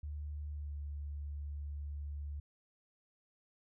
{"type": "tone with pitch glide", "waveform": "sine", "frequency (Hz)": [74, 72.6], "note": ["D2", "D2"], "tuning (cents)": [14, -19], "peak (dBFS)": -39, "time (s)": [0.03, 2.4], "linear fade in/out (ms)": 5, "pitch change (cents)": -33, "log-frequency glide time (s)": [0.52, 0.74], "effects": []}